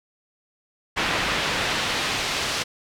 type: noise with band-pass filter sweep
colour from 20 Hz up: brown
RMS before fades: -25 dBFS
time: 0.96-2.64 s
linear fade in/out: 20 ms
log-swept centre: 2500 to 4500 Hz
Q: 0.85
effects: none